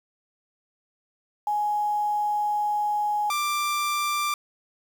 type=tone pair in turn; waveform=sine / sawtooth; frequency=835 / 1180.9 Hz; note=G#5 / D6; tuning=+9 / +9 cents; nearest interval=tritone; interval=600 cents; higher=second; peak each=-22 / -20 dBFS; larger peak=second; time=1.47-3.3 / 3.3-4.34 s; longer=first; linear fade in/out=2 ms; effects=8-bit